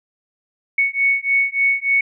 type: beating tone pair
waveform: sine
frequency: 2217 / 2220.4 Hz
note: C#7 / C#7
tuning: 0 / +2 cents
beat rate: 3.4 Hz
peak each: -18 dBFS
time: 0.78-2.01 s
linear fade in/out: 5 ms
effects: none